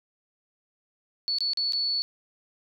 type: tone with dropouts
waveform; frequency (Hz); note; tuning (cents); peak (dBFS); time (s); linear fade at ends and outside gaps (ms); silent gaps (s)
sine; 4435; C#8; 0; -24; 1.28-2.02; 0; 1.385-1.406 / 1.534-1.573 / 1.723-1.733
effects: none